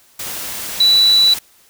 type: tone in noise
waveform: sine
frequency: 3951 Hz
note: B7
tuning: in tune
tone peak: -8 dBFS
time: 0.8-1.34 s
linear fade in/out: 5 ms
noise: white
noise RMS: -26 dBFS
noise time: 0.19-1.39 s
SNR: +15 dB
effects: white hiss -51 dBFS RMS until 1.69 s